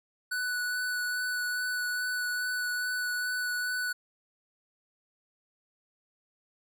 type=tone with vibrato; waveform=square; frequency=1484 Hz; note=F#6; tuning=5 cents sharp; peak=-30 dBFS; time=0.31-3.93 s; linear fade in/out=10 ms; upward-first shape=sine; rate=2.4 Hz; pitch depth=11 cents each way; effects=none